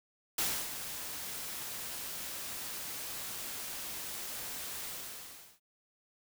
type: noise with ADSR envelope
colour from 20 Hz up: white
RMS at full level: -31 dBFS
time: 0.38-5.6 s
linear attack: 5 ms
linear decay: 290 ms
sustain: -10 dB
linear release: 750 ms
effects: none